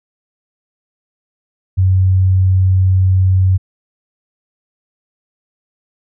sine tone, 93.7 Hz, F#2, 22 cents sharp, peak -8 dBFS, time 1.77-3.58 s, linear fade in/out 20 ms, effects none

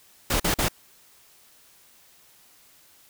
pink noise bursts, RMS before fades -23 dBFS, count 3, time 0.3-0.685 s, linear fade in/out 5 ms, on 99 ms, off 44 ms, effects white hiss -56 dBFS RMS until 3.09 s

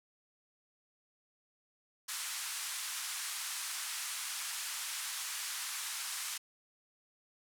white band-pass noise, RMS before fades -40 dBFS, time 2.08-6.38 s, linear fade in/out 10 ms, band 1000 to 11000 Hz, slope 24 dB/octave, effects none

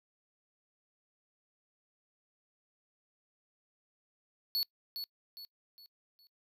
square tone with echo, 4413 Hz, C#8, 9 cents flat, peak -30 dBFS, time 4.55-4.63 s, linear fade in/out 0 ms, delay 410 ms, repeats 4, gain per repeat -8 dB, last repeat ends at 6.27 s, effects noise-tail reverb RT60 0.1 s tail -24 dB re dry

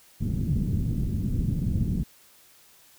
white low-pass noise, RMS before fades -26 dBFS, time 0.2-2.04 s, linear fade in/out 20 ms, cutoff 200 Hz, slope 24 dB/octave, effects white hiss -56 dBFS RMS until 2.98 s

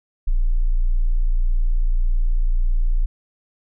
sine tone, 29.14 Hz, A#0, in tune, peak -14 dBFS, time 0.27-3.06 s, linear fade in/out 10 ms, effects none

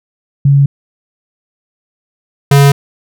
sine / square tone pair in turn, 140 / 140.58 Hz, C#3 / C#3, +18 / +25 cents, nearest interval unison, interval 7 cents, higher second, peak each -4 dBFS, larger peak neither, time 0.45-0.66 / 2.51-2.72 s, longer neither, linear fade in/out 5 ms, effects none

